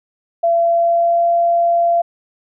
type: tone with pitch glide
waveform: sine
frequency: 677 to 684.9 Hz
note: E5 to F5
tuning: +46 to -34 cents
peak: -11 dBFS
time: 0.43-2.02 s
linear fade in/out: 10 ms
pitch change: +20 cents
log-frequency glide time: 0.55-1.27 s
effects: none